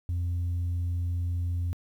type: tone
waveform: sine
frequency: 87.31 Hz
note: F2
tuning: in tune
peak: -24 dBFS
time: 0.09-1.73 s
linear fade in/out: 0 ms
effects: tanh soft clip ceiling -25 dBFS + 10-bit